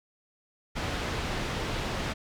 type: low-pass noise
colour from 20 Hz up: pink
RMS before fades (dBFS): -32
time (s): 0.75-2.14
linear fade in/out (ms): 20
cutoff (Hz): 4300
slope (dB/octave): 12
effects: none